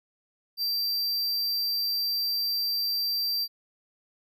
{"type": "tone", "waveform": "square", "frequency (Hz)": 4699, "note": "D8", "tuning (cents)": 0, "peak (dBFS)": -26, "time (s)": [0.57, 3.48], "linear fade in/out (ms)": 50, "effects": []}